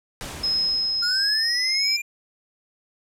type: noise with exponential decay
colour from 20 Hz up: pink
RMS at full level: -32 dBFS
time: 0.21-2.01 s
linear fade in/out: 0 ms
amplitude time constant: 390 ms
type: tone with tremolo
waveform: sine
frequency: 5130 Hz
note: E8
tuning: 48 cents flat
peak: -19 dBFS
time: 0.43-1.97 s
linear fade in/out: 10 ms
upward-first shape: triangle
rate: 1.5 Hz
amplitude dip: 25%
type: linear sweep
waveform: square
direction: up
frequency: 1396.9 to 2416 Hz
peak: -27 dBFS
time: 1.02-2.02 s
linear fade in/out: 10 ms
effects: low-pass 11000 Hz 12 dB/octave